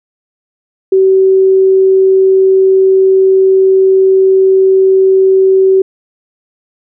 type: tone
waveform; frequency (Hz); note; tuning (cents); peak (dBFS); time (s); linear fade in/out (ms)
sine; 381.6; G4; -47; -4; 0.92-5.82; 5
effects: none